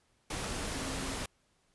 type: tone in noise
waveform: sine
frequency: 266.9 Hz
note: C4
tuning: 35 cents sharp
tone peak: -42 dBFS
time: 0.75-1.13 s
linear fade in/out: 5 ms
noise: pink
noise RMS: -37 dBFS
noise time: 0.3-1.26 s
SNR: -8 dB
effects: pink hiss -72 dBFS RMS until 1.74 s + resampled to 24000 Hz